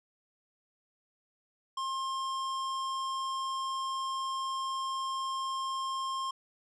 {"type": "tone with hard clipping", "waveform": "sine", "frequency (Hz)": 1064, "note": "C6", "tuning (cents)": 29, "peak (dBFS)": -34, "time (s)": [1.77, 6.31], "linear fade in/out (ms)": 5, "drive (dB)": 16, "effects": ["resampled to 22050 Hz"]}